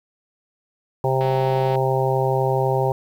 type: harmonic tone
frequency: 132 Hz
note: C3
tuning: 16 cents sharp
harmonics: 1 / 3 / 4 / 5 / 6 / 7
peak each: -22 / -23 / -24 / -28 / -25 / -27 dBFS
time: 1.04-2.92 s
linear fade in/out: 2 ms
type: click train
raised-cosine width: 0.3 ms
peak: -20 dBFS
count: 103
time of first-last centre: 1.21-1.755 s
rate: 187 Hz
effects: 8-bit